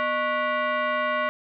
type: tone with frequency modulation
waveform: sine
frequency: 246.9 Hz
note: B3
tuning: in tune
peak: -22 dBFS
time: 0-1.29 s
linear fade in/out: 0 ms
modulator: 858 Hz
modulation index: 2.1
effects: none